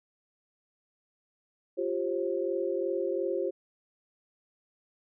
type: chord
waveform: sine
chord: F suspended second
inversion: none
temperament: equal with one note detuned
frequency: 349.2 / 392 / 534.9 Hz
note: F4 / G4 / C5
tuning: 0 / 0 / +38 cents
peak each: -32 dBFS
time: 1.77-3.51 s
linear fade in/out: 20 ms
effects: none